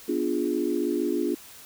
sine chord, B diminished seventh, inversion none, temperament equal, 246.9 / 293.7 / 349.2 / 415.3 Hz, B3 / D4 / F4 / Ab4, 0 / 0 / 0 / 0 cents, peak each -31 / -28 / -27 / -31 dBFS, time 0.08-1.35 s, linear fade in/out 10 ms, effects white hiss -47 dBFS RMS until 1.65 s

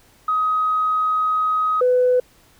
sine tone pair in turn, 1260 / 500 Hz, D#6 / B4, +21 / +21 cents, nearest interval octave + major third, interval 1600 cents, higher first, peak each -16 / -12 dBFS, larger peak second, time 0.28-1.81 / 1.81-2.2 s, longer first, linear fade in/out 5 ms, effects tanh soft clip ceiling -9 dBFS + pink hiss -54 dBFS RMS until 2.59 s

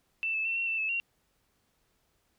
sine tone with pitch steps, 2663 / 2617 / 2692 / 2725 / 2670 / 2605 / 2751 Hz, E7 / E7 / E7 / F7 / E7 / E7 / F7, +17 / -13 / +36 / -43 / +22 / -21 / -27 cents, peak -28 dBFS, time 0.23-1 s, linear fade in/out 0 ms, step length 110 ms, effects pink hiss -73 dBFS RMS until 2.38 s

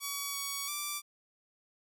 5% pulse tone with pitch steps, 1132 / 1125 / 1171 Hz, C#6 / C#6 / D6, +36 / +25 / -5 cents, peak -23 dBFS, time 0-1.02 s, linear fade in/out 50 ms, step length 340 ms, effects none

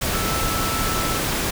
sine tone in noise, 1320 Hz, E6, 2 cents sharp, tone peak -27 dBFS, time 0.13-1.19 s, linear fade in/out 10 ms, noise pink, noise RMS -23 dBFS, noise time 0.01-1.51 s, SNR -7 dB, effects none

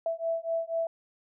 sine beating tone pair, 659 / 663.1 Hz, E5 / E5, -1 / +10 cents, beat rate 4.1 Hz, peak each -31 dBFS, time 0.06-0.87 s, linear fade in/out 2 ms, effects none

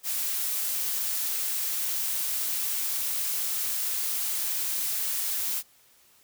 blue noise, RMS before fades -29 dBFS, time 0.03-5.63 s, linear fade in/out 50 ms, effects white hiss -60 dBFS RMS until 6.23 s

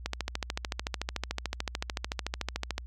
click train, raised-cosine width 0.2 ms, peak -13 dBFS, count 38, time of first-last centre 0.06-2.781 s, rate 13.6 Hz, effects added 60 Hz sine -40 dBFS peak until 2.86 s + MP3 96 kbps

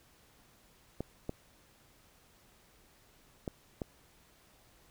clicks, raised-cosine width 2 ms, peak -22 dBFS, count 4, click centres 1.006 / 1.294 / 3.478 / 3.818 s, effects pink hiss -64 dBFS RMS until 4.9 s

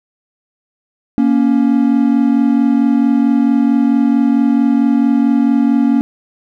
triangle tone pair together, 235.5 / 280 Hz, A#3 / C#4, +18 / +18 cents, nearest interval minor third, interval 300 cents, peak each -10 dBFS, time 1.18-6.01 s, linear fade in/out 0 ms, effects none

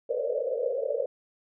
white band-pass noise, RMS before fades -29 dBFS, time 0.09-1.06 s, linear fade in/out 2 ms, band 450 to 590 Hz, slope 96 dB/octave, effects none

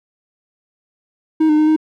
triangle tone with pitch steps, 315 / 304 / 307.8 / 312.2 Hz, D#4 / D#4 / D#4 / D#4, +21 / -40 / -19 / +6 cents, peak -8 dBFS, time 1.4-1.764 s, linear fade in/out 10 ms, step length 91 ms, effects none

